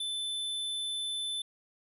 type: tone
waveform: square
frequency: 3520 Hz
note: A7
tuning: in tune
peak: -33 dBFS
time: 0-1.42 s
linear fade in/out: 5 ms
effects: resampled to 32000 Hz